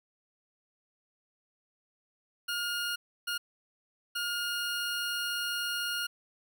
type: tone bursts at uneven times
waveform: 20% pulse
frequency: 1422 Hz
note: F6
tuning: 31 cents sharp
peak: -26 dBFS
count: 3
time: 2.48-2.96 / 3.27-3.38 / 4.15-6.07 s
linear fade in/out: 10 ms
effects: none